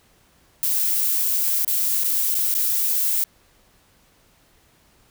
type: noise with dropouts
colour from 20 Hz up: violet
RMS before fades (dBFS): -21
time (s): 0.63-3.24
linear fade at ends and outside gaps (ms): 0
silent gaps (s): 1.648-1.677 / 2.037-2.044 / 2.343-2.351 / 2.541-2.55
effects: pink hiss -58 dBFS RMS until 5.1 s